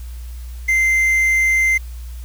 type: tone with quantisation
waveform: triangle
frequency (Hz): 2082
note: C7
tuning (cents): -9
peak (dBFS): -11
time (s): 0.68-1.78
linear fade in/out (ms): 10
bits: 6
effects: added 60 Hz sine -28 dBFS peak until 2.24 s + white hiss -47 dBFS RMS until 2.24 s